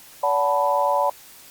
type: chord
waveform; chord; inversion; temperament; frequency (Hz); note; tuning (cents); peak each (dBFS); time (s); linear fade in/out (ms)
sine; B minor seventh; first; equal with one note detuned; 573.3 / 740 / 880 / 987.8; D5 / F#5 / A5 / B5; -42 / 0 / 0 / 0; -22 / -26 / -23 / -22; 0.23-1.1; 5
effects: white hiss -46 dBFS RMS until 1.5 s + Opus 48 kbps